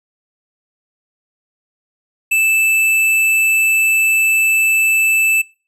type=tone; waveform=square; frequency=2636 Hz; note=E7; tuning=1 cent flat; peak=-12 dBFS; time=2.31-5.42 s; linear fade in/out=10 ms; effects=noise-tail reverb RT60 0.4 s tail -25 dB re dry + resampled to 32000 Hz